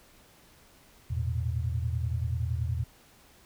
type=chord; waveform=sine; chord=E suspended fourth; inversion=none; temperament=equal with one note detuned; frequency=82.41 / 110 / 120.51 Hz; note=E2 / A2 / B2; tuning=0 / 0 / -42 cents; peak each=-30 / -34 / -32 dBFS; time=1.1-2.84 s; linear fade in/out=10 ms; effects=pink hiss -58 dBFS RMS until 3.45 s